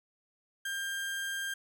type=tone; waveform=35% pulse; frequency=1596 Hz; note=G6; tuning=31 cents sharp; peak=-32 dBFS; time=0.65-1.54 s; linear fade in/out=5 ms; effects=none